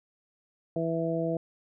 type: harmonic tone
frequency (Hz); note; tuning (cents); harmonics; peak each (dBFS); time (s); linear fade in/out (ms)
164.81; E3; 0; 1 / 2 / 3 / 4; -32 / -32 / -32 / -32; 0.76-1.37; 2
effects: none